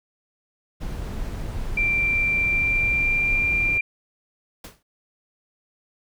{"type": "noise", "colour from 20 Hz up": "brown", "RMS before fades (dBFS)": -29, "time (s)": [0.8, 3.79], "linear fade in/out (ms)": 20}
{"type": "tone with pitch glide", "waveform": "sine", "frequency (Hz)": [2358, 2380], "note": ["D7", "D7"], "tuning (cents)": [6, 22], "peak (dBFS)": -19, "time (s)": [1.77, 3.81], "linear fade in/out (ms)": 5, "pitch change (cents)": 16, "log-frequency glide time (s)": [2.44, 3.38]}
{"type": "noise with exponential decay", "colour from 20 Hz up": "pink", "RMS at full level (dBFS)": -35, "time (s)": [4.64, 4.83], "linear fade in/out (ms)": 5, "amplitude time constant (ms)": 41}
{"effects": []}